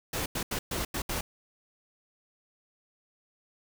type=noise bursts at uneven times; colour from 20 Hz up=pink; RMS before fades=-32 dBFS; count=6; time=0.13-0.26 / 0.35-0.43 / 0.51-0.59 / 0.71-0.85 / 0.94-1.02 / 1.09-1.21 s; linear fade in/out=5 ms; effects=none